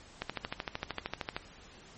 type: click train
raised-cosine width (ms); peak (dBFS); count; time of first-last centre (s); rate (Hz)
0.3; -17; 16; 0.22-1.365; 13.1
effects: pink hiss -54 dBFS RMS until 1.97 s + MP3 32 kbps